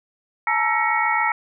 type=tone cluster; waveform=sine; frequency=860 / 927 / 1333 / 1901 / 2221 Hz; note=A5 / A#5 / E6 / A#6 / C#7; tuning=-40 / -10 / +19 / +33 / +3 cents; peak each=-24 dBFS; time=0.47-1.32 s; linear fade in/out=2 ms; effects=none